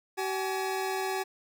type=tone pair together; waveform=25% pulse; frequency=381.4 / 842.2 Hz; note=G4 / G#5; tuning=-47 / +24 cents; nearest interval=octave + major second; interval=1371 cents; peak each=-27 / -31 dBFS; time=0.17-1.24 s; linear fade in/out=20 ms; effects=none